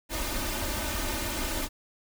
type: noise with comb filter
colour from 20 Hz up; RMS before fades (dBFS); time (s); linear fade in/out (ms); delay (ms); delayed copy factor
pink; -31; 0.09-1.69; 50; 3.3; +0.85
effects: none